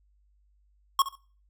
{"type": "tone with echo", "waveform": "square", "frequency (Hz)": 1091, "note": "C#6", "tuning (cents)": -28, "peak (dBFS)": -19, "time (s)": [0.99, 1.02], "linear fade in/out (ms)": 2, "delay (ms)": 67, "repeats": 2, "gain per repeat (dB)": -14, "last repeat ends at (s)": 1.154, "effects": ["noise-tail reverb RT60 0.4 s tail -21 dB re dry", "added 50 Hz sine -62 dBFS peak until 1.49 s"]}